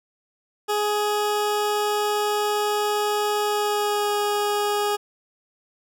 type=tone with pitch glide; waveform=20% pulse; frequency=417.5 to 413.7 Hz; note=G#4 to G#4; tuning=+9 to -7 cents; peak=-16 dBFS; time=0.68-4.97 s; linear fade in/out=20 ms; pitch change=-16 cents; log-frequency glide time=3.42-4.12 s; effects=none